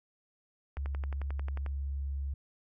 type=click train; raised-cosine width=0.5 ms; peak=-28 dBFS; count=11; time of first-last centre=0.77-1.663 s; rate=11.2 Hz
type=tone; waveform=sine; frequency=69.3 Hz; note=C#2; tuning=in tune; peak=-32 dBFS; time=0.77-2.34 s; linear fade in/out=5 ms
effects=none